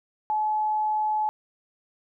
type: tone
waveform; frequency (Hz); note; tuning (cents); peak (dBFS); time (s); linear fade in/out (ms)
sine; 856; A5; -48; -22; 0.3-1.29; 0
effects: none